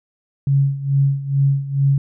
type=tone with tremolo; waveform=sine; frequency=138.59 Hz; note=C#3; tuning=in tune; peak=-11 dBFS; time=0.47-1.98 s; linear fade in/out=2 ms; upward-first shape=sine; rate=2.3 Hz; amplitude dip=80%; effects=none